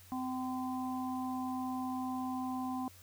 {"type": "harmonic tone", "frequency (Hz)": 256.8, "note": "C4", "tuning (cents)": -32, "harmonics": [1, 3, 4], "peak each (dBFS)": [-36, -41, -43], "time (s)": [0.12, 2.88], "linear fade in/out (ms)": 0, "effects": ["added 91 Hz sine -58 dBFS peak until 3.02 s", "white hiss -59 dBFS RMS until 3.02 s"]}